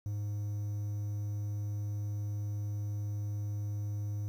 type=tone; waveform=triangle; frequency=103.4 Hz; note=G#2; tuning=7 cents flat; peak=-31 dBFS; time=0.06-4.28 s; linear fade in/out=0 ms; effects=10-bit